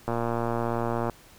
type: click train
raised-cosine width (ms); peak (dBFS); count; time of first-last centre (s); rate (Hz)
1; -14; 120; 0.08-1.097; 117
effects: pink hiss -53 dBFS RMS until 1.38 s